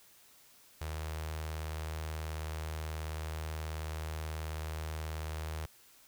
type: tone with notch filter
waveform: sawtooth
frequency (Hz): 78.6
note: D#2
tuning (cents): +18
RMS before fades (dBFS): -39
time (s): 0.81-5.66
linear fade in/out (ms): 5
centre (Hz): 230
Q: 0.64
effects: white hiss -61 dBFS RMS until 6.07 s